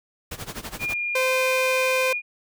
pink noise with tremolo, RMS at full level -32 dBFS, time 0.31-0.94 s, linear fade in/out 5 ms, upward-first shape sine, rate 12 Hz, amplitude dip 85%
sine tone with pitch glide, 2415 to 2435 Hz, D7 to D#7, +48 to -38 cents, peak -24 dBFS, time 0.79-2.22 s, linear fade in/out 50 ms, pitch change +14 cents, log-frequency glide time 1.11-1.33 s
sawtooth tone, 517 Hz, C5, 21 cents flat, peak -17 dBFS, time 1.15-2.13 s, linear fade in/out 5 ms
effects none

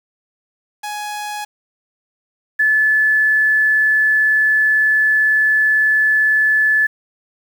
sawtooth / sine tone pair in turn, 836 / 1731 Hz, G#5 / A6, +11 / -29 cents, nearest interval octave + minor second, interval 1260 cents, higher second, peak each -20 / -11 dBFS, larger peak second, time 0.83-1.45 / 2.59-6.87 s, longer second, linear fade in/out 10 ms, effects 7-bit

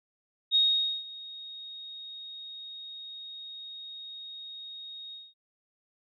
sine tone with ADSR envelope, 3738 Hz, A#7, 4 cents sharp, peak -19 dBFS, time 0.51-5.34 s, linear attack 43 ms, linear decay 480 ms, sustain -21 dB, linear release 210 ms, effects none

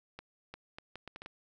accelerating click train, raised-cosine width 0.3 ms, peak -28 dBFS, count 8, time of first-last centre 0.19-1.261 s, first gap 350 ms, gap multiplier 0.7, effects none

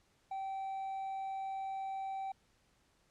sine tone with hard clipping, 774 Hz, G5, 22 cents flat, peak -38 dBFS, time 0.31-2.32 s, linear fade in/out 5 ms, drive 2 dB, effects pink hiss -72 dBFS RMS until 3.1 s + low-pass 9000 Hz 12 dB/octave

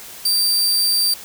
sawtooth tone, 4677 Hz, D8, 8 cents flat, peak -12 dBFS, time 0.25-1.14 s, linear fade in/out 5 ms, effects white hiss -37 dBFS RMS until 1.24 s

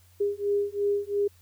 sine beating tone pair, 404.8 / 407.7 Hz, G#4 / G#4, -44 / -32 cents, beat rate 2.9 Hz, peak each -27 dBFS, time 0.2-1.28 s, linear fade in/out 10 ms, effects added 89 Hz sine -56 dBFS peak until 1.41 s + white hiss -62 dBFS RMS until 1.41 s

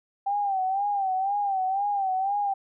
sine tone with vibrato, 784 Hz, G5, in tune, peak -23 dBFS, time 0.26-2.54 s, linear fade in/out 10 ms, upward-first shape sine, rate 2 Hz, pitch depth 83 cents each way, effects none

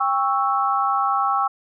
sine chord, C# diminished, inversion second, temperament equal with one note detuned, 796.3 / 1108.7 / 1318.5 Hz, G5 / C#6 / E6, +27 / 0 / 0 cents, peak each -22 dBFS, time 0-1.48 s, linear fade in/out 10 ms, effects none

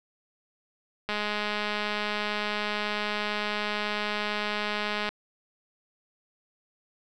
click train, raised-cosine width 0.3 ms, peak -14 dBFS, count 837, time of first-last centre 1.09-5.09 s, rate 209 Hz, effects none

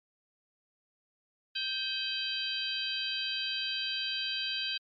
harmonic tone with a mistuned harmonic, 784 Hz, G5, in tune, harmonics 2 / 3 / 4 / 5 / 6, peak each -41 / -39 / -35 / -37 / -39 dBFS, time 1.55-4.78 s, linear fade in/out 10 ms, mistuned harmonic 3, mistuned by +140 cents, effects MP3 48 kbps

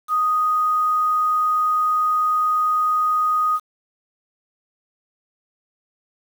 sine tone with quantisation, 1244.5 Hz, D#6, in tune, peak -16 dBFS, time 0.08-3.6 s, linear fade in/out 50 ms, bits 7, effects none

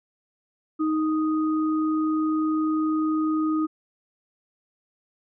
sine tone pair together, 312.4 / 1244 Hz, D#4 / D#6, +7 / -1 cents, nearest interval 2 octaves, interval 2392 cents, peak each -21 / -31 dBFS, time 0.79-3.67 s, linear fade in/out 20 ms, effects none

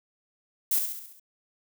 violet noise with echo, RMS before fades -24 dBFS, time 0.71-0.79 s, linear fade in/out 5 ms, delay 68 ms, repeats 6, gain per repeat -5 dB, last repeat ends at 1.198 s, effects none

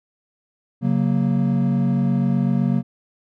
triangle chord, F# major, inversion second, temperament equal with one note detuned, 137.4 / 185 / 233.1 Hz, C#3 / F#3 / A#3, -15 / 0 / 0 cents, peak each -19 dBFS, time 0.81-2.83 s, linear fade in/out 50 ms, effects none

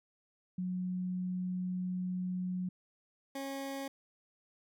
sine / 20% pulse tone pair in turn, 182.4 / 273.3 Hz, F#3 / C#4, -24 / -24 cents, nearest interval perfect fifth, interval 700 cents, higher second, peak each -33 / -33 dBFS, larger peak neither, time 0.58-2.69 / 3.35-3.88 s, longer first, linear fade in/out 5 ms, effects none

